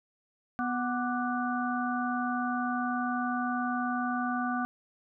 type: harmonic tone with a mistuned harmonic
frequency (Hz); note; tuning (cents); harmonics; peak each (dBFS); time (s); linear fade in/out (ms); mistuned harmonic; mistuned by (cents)
246.9; B3; 0; 1 / 3 / 5 / 6; -31 / -34 / -35 / -36; 0.59-4.65; 0; 5; -79
effects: none